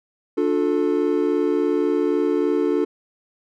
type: chord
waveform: triangle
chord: D minor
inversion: none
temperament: equal with one note detuned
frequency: 293.7 / 357 / 440 Hz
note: D4 / F4 / A4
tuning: 0 / +38 / 0 cents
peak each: -20 dBFS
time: 0.37-2.85 s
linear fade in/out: 10 ms
effects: none